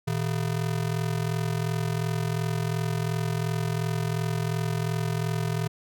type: ring-modulated tone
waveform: square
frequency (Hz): 137.5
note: C#3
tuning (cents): -14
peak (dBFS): -23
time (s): 0.07-5.68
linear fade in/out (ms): 10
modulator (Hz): 21.4
effects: none